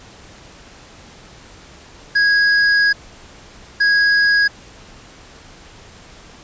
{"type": "tone bursts at uneven times", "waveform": "square", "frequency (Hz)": 1653, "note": "G#6", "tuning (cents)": -9, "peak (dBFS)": -12, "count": 2, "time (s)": [[2.15, 2.93], [3.8, 4.48]], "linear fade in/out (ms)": 10, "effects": ["pink hiss -42 dBFS RMS until 6.43 s", "resampled to 16000 Hz"]}